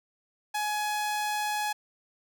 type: tone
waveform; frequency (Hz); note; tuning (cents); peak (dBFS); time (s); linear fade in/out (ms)
sawtooth; 841; G#5; +22; -24; 0.54-1.73; 10
effects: none